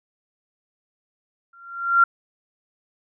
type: tone with exponential growth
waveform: sine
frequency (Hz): 1380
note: F6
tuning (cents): -21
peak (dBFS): -9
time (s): 1.53-2.04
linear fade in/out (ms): 5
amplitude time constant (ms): 110
effects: none